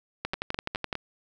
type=two click trains; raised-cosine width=0.3 ms; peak=-13 / -15 dBFS; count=9 / 4; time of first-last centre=0.25-0.928 / 0.34-0.953 s; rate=11.8 / 4.89 Hz; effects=none